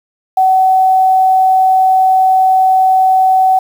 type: tone with quantisation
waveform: sine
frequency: 755 Hz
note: F#5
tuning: 35 cents sharp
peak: -6 dBFS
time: 0.37-3.59 s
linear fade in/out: 5 ms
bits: 6
effects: none